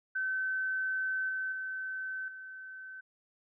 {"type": "tone with level steps", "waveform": "sine", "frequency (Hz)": 1531, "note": "G6", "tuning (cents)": -41, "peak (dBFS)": [-30, -32, -35, -43], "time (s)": [0.15, 3.01], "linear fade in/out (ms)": 10, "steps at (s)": [1.29, 1.52, 2.28], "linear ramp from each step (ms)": 2, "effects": []}